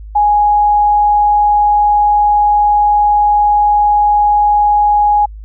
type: tone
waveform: sine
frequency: 830.6 Hz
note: G#5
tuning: in tune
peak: -7 dBFS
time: 0.15-5.26 s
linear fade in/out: 10 ms
effects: added 52 Hz sine -27 dBFS peak until 5.44 s